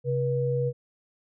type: tone pair together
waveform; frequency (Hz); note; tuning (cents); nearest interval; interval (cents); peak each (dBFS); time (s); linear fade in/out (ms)
sine; 133.4 / 482.9; C3 / B4; +34 / -39; octave + minor seventh; 2227; -26; 0.04-0.73; 50
effects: none